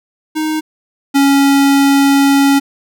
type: tone pair in turn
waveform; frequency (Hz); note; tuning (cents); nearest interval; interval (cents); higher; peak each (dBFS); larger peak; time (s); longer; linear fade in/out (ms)
square; 311.1 / 278; D#4 / C#4; 0 / +5; major second; 195; first; -15 / -8; second; 0.35-0.61 / 1.14-2.6; second; 20
effects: none